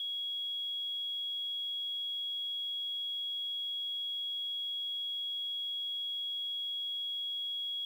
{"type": "tone", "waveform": "sine", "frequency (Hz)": 3322, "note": "G#7", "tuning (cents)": 0, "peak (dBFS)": -34, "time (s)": [0, 7.85], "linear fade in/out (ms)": 2, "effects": ["10-bit"]}